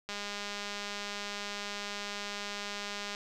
click train, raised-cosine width 0.2 ms, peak -21 dBFS, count 625, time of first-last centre 0.09-3.149 s, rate 204 Hz, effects none

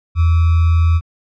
sine tone with sample-and-hold, 82.9 Hz, E2, 10 cents sharp, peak -9 dBFS, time 0.15-1.01 s, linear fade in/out 50 ms, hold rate 1225 Hz, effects low-pass 3000 Hz 12 dB/octave

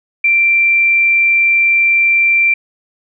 sine tone, 2356 Hz, D7, 5 cents sharp, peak -8 dBFS, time 0.24-2.54 s, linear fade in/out 5 ms, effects none

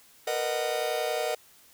45% pulse chord, B major seventh, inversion third, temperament just, 463 / 493.9 / 617.4 / 740.8 Hz, A#4 / B4 / D#5 / F#5, -12 / 0 / -14 / +2 cents, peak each -33 / -35 / -31 / -33 dBFS, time 0.27-1.35 s, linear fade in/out 5 ms, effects white hiss -57 dBFS RMS until 1.73 s

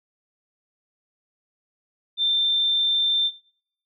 sine tone, 3574 Hz, A7, 26 cents sharp, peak -19 dBFS, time 2.17-3.31 s, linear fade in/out 50 ms, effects noise-tail reverb RT60 0.6 s tail -17 dB re dry

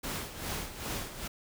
pink noise with tremolo, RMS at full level -35 dBFS, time 0.03-1.28 s, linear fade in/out 10 ms, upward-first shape sine, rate 2.5 Hz, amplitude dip 70%, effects none

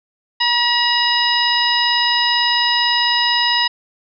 harmonic tone with a mistuned harmonic, 958 Hz, A#5, 47 cents sharp, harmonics 1 / 2 / 3 / 4 / 5, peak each -20 / -20 / -20 / -20 / -20 dBFS, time 0.4-3.68 s, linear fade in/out 10 ms, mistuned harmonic 5, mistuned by +77 cents, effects none

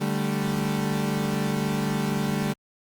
35% pulse chord, D suspended fourth, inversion none, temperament equal, 146.83 / 196 / 220 Hz, D3 / G3 / A3, 0 / 0 / 0 cents, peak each -27 / -26 / -27 dBFS, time 0-2.54 s, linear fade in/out 20 ms, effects Opus 32 kbps

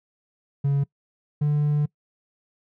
triangle tone pair in turn, 140.3 / 147.83 Hz, C#3 / D3, +21 / +12 cents, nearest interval minor second, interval 91 cents, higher second, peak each -16 dBFS, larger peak neither, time 0.64-0.84 / 1.41-1.86 s, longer second, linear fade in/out 10 ms, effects noise-tail reverb RT60 0.1 s tail -24 dB re dry + tanh soft clip ceiling -12 dBFS

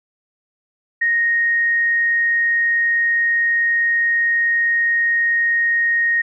sine tone, 1864.7 Hz, A#6, in tune, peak -14 dBFS, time 1.01-6.22 s, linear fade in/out 10 ms, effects none

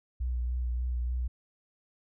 sine tone with vibrato, 61.2 Hz, B1, 15 cents flat, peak -28 dBFS, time 0.2-1.28 s, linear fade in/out 10 ms, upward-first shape sine, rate 3.4 Hz, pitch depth 27 cents each way, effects none

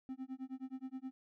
triangle tone with tremolo, 261.6 Hz, C4, in tune, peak -37 dBFS, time 0.09-1.11 s, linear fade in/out 0 ms, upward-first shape sine, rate 9.5 Hz, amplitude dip 100%, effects none

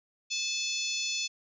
harmonic tone, 867 Hz, A5, 26 cents flat, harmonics 3 / 4 / 5 / 6 / 7 / 8, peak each -35 / -36 / -37 / -38 / -38 / -39 dBFS, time 0.3-1.28 s, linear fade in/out 20 ms, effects none

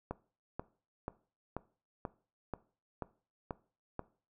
click train, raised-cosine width 1 ms, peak -23 dBFS, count 9, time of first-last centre 0.11-3.993 s, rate 2.06 Hz, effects noise-tail reverb RT60 0.4 s tail -19 dB re dry

